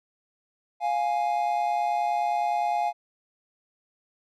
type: tone pair together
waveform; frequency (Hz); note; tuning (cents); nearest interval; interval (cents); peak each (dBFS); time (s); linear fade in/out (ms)
triangle; 701.4 / 831; F5 / G#5; +7 / +1; minor third; 294; -24 / -24; 0.8-2.93; 50
effects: none